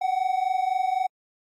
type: tone pair together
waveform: triangle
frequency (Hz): 739.1 / 763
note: F#5 / G5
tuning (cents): -2 / -47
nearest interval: minor second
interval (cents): 55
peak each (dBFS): -23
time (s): 0.01-1.07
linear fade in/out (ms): 10
effects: AAC 64 kbps

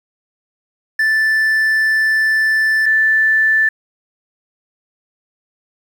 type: tone pair in turn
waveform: triangle / sine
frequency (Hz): 1760 / 1760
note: A6 / A6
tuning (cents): 0 / 0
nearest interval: unison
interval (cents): 0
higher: neither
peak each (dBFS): -10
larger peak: neither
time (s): 0.99-2.86 / 2.86-3.69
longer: first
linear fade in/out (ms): 5
effects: 7-bit

